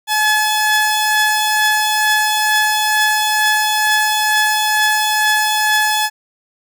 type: tone pair together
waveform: sawtooth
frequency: 854.4 / 1711 Hz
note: G#5 / A6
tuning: +49 / -49 cents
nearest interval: octave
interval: 1202 cents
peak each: -12 dBFS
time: 0.07-6.1 s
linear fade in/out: 50 ms
effects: none